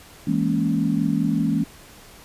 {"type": "chord", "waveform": "sine", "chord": "A# half-diminished seventh", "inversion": "second", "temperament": "equal", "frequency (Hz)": [164.81, 207.7, 233.1, 277.2], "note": ["E3", "G#3", "A#3", "C#4"], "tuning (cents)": [0, 0, 0, 0], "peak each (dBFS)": -24, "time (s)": [0.27, 1.64], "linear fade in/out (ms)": 5, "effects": ["pink hiss -46 dBFS RMS until 2.24 s", "resampled to 32000 Hz"]}